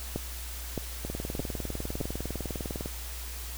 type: two click trains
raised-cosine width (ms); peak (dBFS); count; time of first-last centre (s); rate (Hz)
2; -21 / -17; 37 / 4; 1.05-2.859 / 0.16-2.012; 19.9 / 1.62
effects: added 60 Hz sine -38 dBFS peak until 3.57 s + white hiss -42 dBFS RMS until 3.57 s